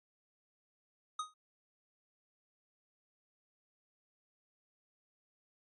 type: tone with exponential decay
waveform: square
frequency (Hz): 1249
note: D#6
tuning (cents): +6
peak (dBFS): -33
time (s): 1.19-1.34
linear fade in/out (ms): 5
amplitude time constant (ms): 32
effects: MP3 48 kbps